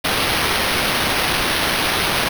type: noise with sample-and-hold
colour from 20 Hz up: violet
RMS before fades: -19 dBFS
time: 0.04-2.29 s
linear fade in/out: 10 ms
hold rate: 7350 Hz
effects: none